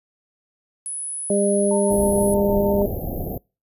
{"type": "tone", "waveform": "sine", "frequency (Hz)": 10150, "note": "D#9", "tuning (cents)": 33, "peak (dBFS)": -26, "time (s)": [0.86, 2.34], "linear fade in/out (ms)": 0}
{"type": "harmonic tone", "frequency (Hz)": 201.1, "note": "G3", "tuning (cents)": 44, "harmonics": [1, 2, 3], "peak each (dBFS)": [-21, -21, -21], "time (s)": [1.3, 2.86], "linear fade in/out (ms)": 2}
{"type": "tone with tremolo", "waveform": "sine", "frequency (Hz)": 896, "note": "A5", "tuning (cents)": 31, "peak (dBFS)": -27, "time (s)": [1.71, 2.82], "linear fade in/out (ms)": 2, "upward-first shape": "sine", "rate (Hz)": 6.4, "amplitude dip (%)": 50}
{"type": "band-stop noise", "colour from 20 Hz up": "pink", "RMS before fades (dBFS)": -27, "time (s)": [1.9, 3.38], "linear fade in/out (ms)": 5, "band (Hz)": [770, 12000], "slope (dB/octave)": 96}
{"effects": ["noise-tail reverb RT60 0.3 s tail -26 dB re dry", "resampled to 32000 Hz"]}